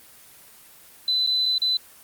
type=tone with dropouts; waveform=sine; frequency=4014 Hz; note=B7; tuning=27 cents sharp; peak=-19 dBFS; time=1.08-1.77 s; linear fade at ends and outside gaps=2 ms; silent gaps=1.265-1.272 / 1.457-1.46 / 1.581-1.618 s; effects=white hiss -49 dBFS RMS until 2.03 s + Opus 24 kbps